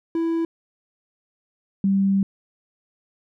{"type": "tone pair in turn", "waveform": ["triangle", "sine"], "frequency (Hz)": [330.5, 195.5], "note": ["E4", "G3"], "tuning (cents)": [5, -4], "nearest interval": "major sixth", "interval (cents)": 909, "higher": "first", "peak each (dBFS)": [-18, -16], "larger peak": "second", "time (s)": [[0.15, 0.45], [1.84, 2.23]], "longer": "second", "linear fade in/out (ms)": 2, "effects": []}